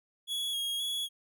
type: tone with vibrato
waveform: 45% pulse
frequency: 3322 Hz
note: G#7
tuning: in tune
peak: -31 dBFS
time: 0.27-1.09 s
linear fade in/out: 50 ms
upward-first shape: square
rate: 1.9 Hz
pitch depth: 23 cents each way
effects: none